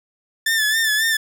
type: tone with vibrato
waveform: sawtooth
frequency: 1760 Hz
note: A6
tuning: in tune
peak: -13 dBFS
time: 0.46-1.17 s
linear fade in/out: 5 ms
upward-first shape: sine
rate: 3.7 Hz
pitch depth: 58 cents each way
effects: none